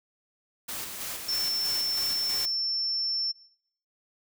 white noise with tremolo, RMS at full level -35 dBFS, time 0.68-2.46 s, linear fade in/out 10 ms, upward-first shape square, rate 3.1 Hz, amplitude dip 35%
sine tone, 5380 Hz, E8, 34 cents sharp, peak -26 dBFS, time 1.28-3.32 s, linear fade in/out 10 ms
effects noise-tail reverb RT60 0.6 s tail -18 dB re dry

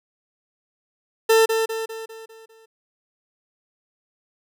40% pulse tone with echo, 447.2 Hz, A4, 28 cents sharp, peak -12 dBFS, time 1.29-1.46 s, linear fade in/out 10 ms, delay 200 ms, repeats 6, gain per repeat -6 dB, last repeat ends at 2.66 s, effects none

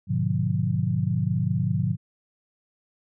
sine chord, G# diminished seventh, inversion none, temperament just, 103.83 / 124.59 / 149.51 / 179.41 Hz, G#2 / B2 / D3 / F3, 0 / +16 / +31 / +47 cents, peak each -27 dBFS, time 0.07-1.97 s, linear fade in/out 50 ms, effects none

